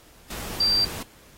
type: tone in noise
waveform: sine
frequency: 4699 Hz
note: D8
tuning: in tune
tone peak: -18 dBFS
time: 0.6-0.85 s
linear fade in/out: 5 ms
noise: pink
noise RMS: -35 dBFS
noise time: 0.3-1.03 s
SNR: +14 dB
effects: pink hiss -53 dBFS RMS until 1.37 s + AAC 48 kbps